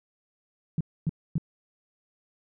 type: tone bursts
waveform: sine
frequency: 158.8 Hz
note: D#3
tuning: 36 cents sharp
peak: -22 dBFS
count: 3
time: 0.78-1.381 s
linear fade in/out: 2 ms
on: 27 ms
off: 260 ms
effects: none